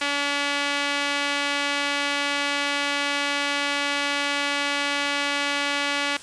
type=tone with band-pass filter; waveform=sawtooth; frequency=285.4 Hz; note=D4; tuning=49 cents flat; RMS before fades=-25 dBFS; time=0.01-6.17 s; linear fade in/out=5 ms; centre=2600 Hz; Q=1.1; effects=white hiss -42 dBFS RMS until 6.22 s + resampled to 22050 Hz